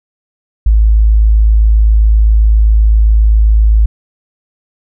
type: tone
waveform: sine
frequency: 53.8 Hz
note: A1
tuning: 38 cents flat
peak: -4 dBFS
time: 0.66-3.86 s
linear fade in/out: 5 ms
effects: none